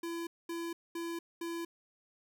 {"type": "tone bursts", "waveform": "square", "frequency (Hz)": 336.9, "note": "E4", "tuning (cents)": 38, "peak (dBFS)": -37, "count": 4, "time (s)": [0.03, 1.65], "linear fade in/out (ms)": 5, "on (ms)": 240, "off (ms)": 220, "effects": []}